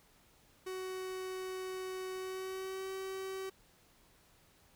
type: tone with pitch glide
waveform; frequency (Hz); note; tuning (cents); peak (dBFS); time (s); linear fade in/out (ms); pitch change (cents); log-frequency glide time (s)
45% pulse; 373.8 to 382.1; F#4 to G4; +18 to -44; -39; 0.66-3.5; 10; +38; 2.15-2.89
effects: pink hiss -66 dBFS RMS until 4.75 s